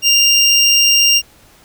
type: tone pair together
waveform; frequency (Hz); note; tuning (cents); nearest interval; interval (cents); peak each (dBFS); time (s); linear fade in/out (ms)
square; 2794 / 5588; F7 / F8; 0 / 0; octave; 1200; -12; 0.02-1.22; 50
effects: pink hiss -47 dBFS RMS until 1.64 s

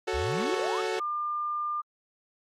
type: chord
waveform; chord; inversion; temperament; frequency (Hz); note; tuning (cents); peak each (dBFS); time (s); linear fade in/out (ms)
sawtooth; F# minor; none; equal; 370 / 440 / 554.4; F#4 / A4 / C#5; 0 / 0 / 0; -27 / -27 / -33; 0.07-1; 10
type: exponential sweep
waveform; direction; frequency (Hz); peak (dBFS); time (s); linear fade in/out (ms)
sine; up; 58.27 to 1396; -31; 0.13-0.82; 20
type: tone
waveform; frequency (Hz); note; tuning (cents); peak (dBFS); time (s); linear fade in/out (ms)
sine; 1200; D6; +37; -28; 0.99-1.82; 20
effects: low-pass 6000 Hz 12 dB/octave + AAC 48 kbps

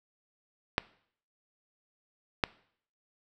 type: clicks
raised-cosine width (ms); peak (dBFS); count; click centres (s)
0.3; -8; 2; 0.781 / 2.438
effects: noise-tail reverb RT60 0.6 s tail -21 dB re dry

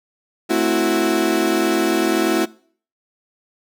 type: chord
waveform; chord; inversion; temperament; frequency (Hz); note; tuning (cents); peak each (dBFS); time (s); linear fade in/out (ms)
35% pulse; F# half-diminished seventh; first; equal; 220 / 261.6 / 329.6 / 370; A3 / C4 / E4 / F#4; 0 / 0 / 0 / 0; -23 / -23 / -17 / -19; 0.49-2.46; 20
effects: noise-tail reverb RT60 0.5 s tail -22 dB re dry

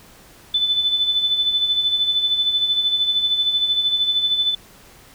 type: tone with tremolo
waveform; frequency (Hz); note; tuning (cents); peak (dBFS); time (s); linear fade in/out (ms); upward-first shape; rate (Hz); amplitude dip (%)
sine; 3506; A7; -7; -14; 0.54-4.55; 5; sine; 13; 55
effects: pink hiss -47 dBFS RMS until 5.14 s

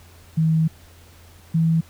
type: tone pair in turn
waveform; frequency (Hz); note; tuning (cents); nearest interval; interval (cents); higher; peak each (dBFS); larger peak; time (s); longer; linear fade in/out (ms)
sine; 160 / 163.17; D#3 / E3; +49 / -17; unison; 34; second; -15; neither; 0.37-0.68 / 1.54-1.81; first; 10
effects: added 85 Hz sine -47 dBFS peak until 1.89 s + pink hiss -51 dBFS RMS until 1.89 s

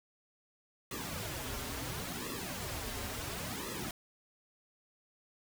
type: noise with flanger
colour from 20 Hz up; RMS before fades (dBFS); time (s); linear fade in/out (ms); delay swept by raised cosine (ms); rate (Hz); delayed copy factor
pink; -40; 0.91-3.91; 2; 1.3 to 6.2; 0.72; -0.85
effects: none

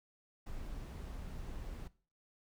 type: noise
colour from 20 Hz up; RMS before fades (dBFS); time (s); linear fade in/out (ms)
brown; -44; 0.46-1.88; 10
effects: noise-tail reverb RT60 0.4 s tail -19 dB re dry

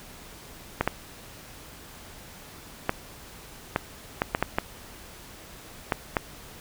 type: clicks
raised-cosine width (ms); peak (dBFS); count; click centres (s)
0.5; -7; 10; 0.81 / 0.876 / 2.894 / 3.761 / 4.219 / 4.349 / 4.426 / 4.585 / 5.922 / 6.168
effects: pink hiss -46 dBFS RMS until 6.6 s

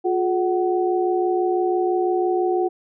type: tone cluster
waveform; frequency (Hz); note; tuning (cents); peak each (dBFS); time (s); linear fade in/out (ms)
sine; 358 / 424 / 749; F4 / G#4 / F#5; +43 / +36 / +21; -19 / -27 / -24; 0.04-2.69; 20
effects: none

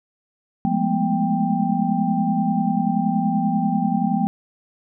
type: tone cluster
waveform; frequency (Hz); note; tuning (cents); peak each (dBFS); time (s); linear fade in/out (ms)
sine; 174.1 / 205.6 / 215.9 / 246.5 / 788; F3 / G#3 / A3 / B3 / G5; -5 / -17 / -33 / -3 / +9; -24; 0.65-4.27; 0
effects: none

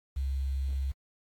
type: tone with quantisation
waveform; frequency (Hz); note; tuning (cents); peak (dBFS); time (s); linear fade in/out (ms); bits
sine; 67.4; C#2; -48; -28; 0.16-0.92; 10; 9
effects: AAC 64 kbps

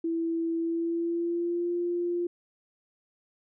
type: tone with pitch glide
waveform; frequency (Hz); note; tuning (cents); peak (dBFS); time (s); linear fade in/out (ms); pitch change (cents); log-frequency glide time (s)
sine; 331 to 348.5; E4 to F4; +7 to -4; -26; 0.04-2.27; 5; +89; 0.58-1.73
effects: none

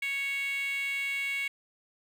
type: tone with high-pass filter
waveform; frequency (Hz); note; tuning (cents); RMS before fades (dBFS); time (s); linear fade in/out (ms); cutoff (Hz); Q
10% pulse; 554.4; C#5; 0; -32; 0.02-1.48; 5; 2300; 8.8
effects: none

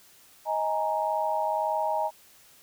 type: chord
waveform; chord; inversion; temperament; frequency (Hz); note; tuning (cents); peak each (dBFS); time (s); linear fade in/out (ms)
sine; D# suspended fourth; none; equal with one note detuned; 628 / 830.6 / 932.3; D#5 / G#5 / A#5; +16 / 0 / 0; -29; 0.45-2.11; 50
effects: white hiss -56 dBFS RMS until 2.62 s

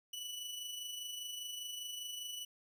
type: tone with amplitude modulation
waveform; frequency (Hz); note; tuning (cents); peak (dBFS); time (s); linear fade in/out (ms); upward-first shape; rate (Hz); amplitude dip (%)
sawtooth; 2960; F#7; 0; -37; 0.13-2.45; 5; sine; 25; 40
effects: none

